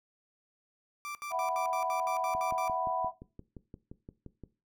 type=tone bursts; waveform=30% pulse; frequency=1174.7 Hz; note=D6; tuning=in tune; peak=-35 dBFS; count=10; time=1.05-2.679 s; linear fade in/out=0 ms; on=99 ms; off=71 ms
type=chord; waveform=sine; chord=E suspended second; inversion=none; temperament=just; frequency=659.3 / 741.7 / 988.9 Hz; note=E5 / F#5 / B5; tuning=0 / +4 / +2 cents; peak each=-33 dBFS; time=1.3-3.12 s; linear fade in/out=50 ms
type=click train; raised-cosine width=3 ms; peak=-32 dBFS; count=13; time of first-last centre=2.35-4.437 s; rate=5.75 Hz
effects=noise-tail reverb RT60 0.3 s tail -17 dB re dry

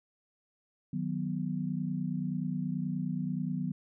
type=chord; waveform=sine; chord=B major; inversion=first; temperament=equal; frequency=155.56 / 185 / 246.9 Hz; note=D#3 / F#3 / B3; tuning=0 / 0 / 0 cents; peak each=-35 / -34 / -36 dBFS; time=0.93-3.72 s; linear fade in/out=5 ms; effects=none

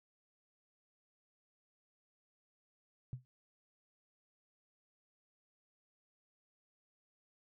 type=tone with exponential decay; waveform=sine; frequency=126.5 Hz; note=B2; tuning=42 cents sharp; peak=-35 dBFS; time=3.13-3.25 s; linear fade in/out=0 ms; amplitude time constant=25 ms; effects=none

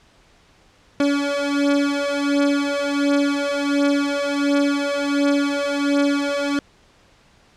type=beating tone pair; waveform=30% pulse; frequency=283.5 / 284.9 Hz; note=C#4 / C#4; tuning=+39 / +48 cents; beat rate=1.4 Hz; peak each=-18 dBFS; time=1-6.59 s; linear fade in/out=2 ms; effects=pink hiss -54 dBFS RMS until 7.56 s + low-pass 6000 Hz 12 dB/octave

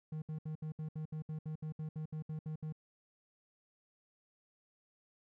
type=tone bursts; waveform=triangle; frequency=155.56 Hz; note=D#3; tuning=in tune; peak=-36 dBFS; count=16; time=0.12-2.725 s; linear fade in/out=5 ms; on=100 ms; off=67 ms; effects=none

